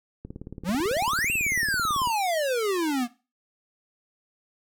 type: click train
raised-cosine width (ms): 3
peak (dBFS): -24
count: 34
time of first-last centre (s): 0.25-2.073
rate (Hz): 18.1
type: exponential two-way sweep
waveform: square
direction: up then down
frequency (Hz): 157.4 to 2794 to 231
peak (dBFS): -24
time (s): 0.64-3.08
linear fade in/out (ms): 50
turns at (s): 1.32
effects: noise-tail reverb RT60 0.3 s tail -17 dB re dry